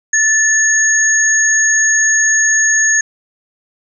sine tone pair together, 1760 / 6588 Hz, A6 / G#8, 0 / -15 cents, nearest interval octave + major seventh, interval 2285 cents, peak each -12 dBFS, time 0.13-3.01 s, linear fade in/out 5 ms, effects none

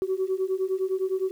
sine beating tone pair, 373.4 / 383.2 Hz, F#4 / G4, +16 / -39 cents, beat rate 9.8 Hz, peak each -26 dBFS, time 0.02-1.31 s, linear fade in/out 0 ms, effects tanh soft clip ceiling -18 dBFS + 9-bit

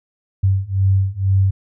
sine beating tone pair, 95.4 / 97.5 Hz, G2 / G2, -47 / -9 cents, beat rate 2.1 Hz, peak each -17 / -16 dBFS, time 0.43-1.51 s, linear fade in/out 10 ms, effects none

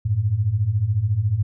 sine beating tone pair, 95.3 / 109.3 Hz, G2 / A2, -48 / -11 cents, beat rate 14 Hz, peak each -23 / -19 dBFS, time 0.05-1.43 s, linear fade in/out 10 ms, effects none

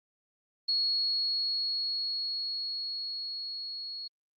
sine tone with level ramp, 4333 Hz, C#8, 40 cents flat, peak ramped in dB -25 to -37 dBFS, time 0.68-4.08 s, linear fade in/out 10 ms, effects Opus 32 kbps

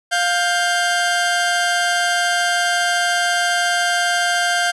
sawtooth tone pair together, 703 / 1578.2 Hz, F5 / G6, +11 / +11 cents, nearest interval octave + major second, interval 1400 cents, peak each -15 dBFS, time 0.11-4.72 s, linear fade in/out 20 ms, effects resampled to 24000 Hz

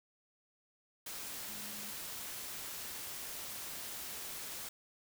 sine tone in noise, 207.7 Hz, G#3, in tune, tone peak -54 dBFS, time 1.48-1.91 s, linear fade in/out 5 ms, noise white, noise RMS -44 dBFS, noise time 1.06-4.69 s, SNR -13 dB, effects none

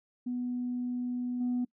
sine tone with level steps, 246.6 Hz, B3, 2 cents flat, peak -30 / -26 dBFS, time 0.26-1.65 s, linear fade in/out 10 ms, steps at 1.4 s, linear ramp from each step 10 ms, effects noise-tail reverb RT60 0.1 s tail -24 dB re dry + tanh soft clip ceiling -25 dBFS

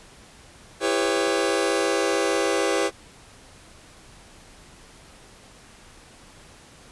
sawtooth chord, C# half-diminished seventh, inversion first, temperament just, 332.6 / 399.1 / 498.9 / 554.4 Hz, E4 / G4 / B4 / C#5, +16 / +31 / +17 / 0 cents, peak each -23 / -21 / -22 / -23 dBFS, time 0.8-2.91 s, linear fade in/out 50 ms, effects pink hiss -49 dBFS RMS until 6.91 s + resampled to 24000 Hz

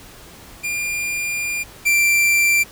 45% pulse tone pair in turn, 2400 / 2355 Hz, D7 / D7, +37 / +4 cents, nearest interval unison, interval 33 cents, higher first, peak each -21 / -13 dBFS, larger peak second, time 0.63-1.64 / 1.85-2.64 s, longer first, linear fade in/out 20 ms, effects pink hiss -42 dBFS RMS until 2.71 s

